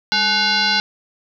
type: tone with frequency modulation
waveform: sine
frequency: 2794 Hz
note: F7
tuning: in tune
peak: -14 dBFS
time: 0.12-0.8 s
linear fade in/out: 0 ms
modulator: 648 Hz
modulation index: 3.2
effects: none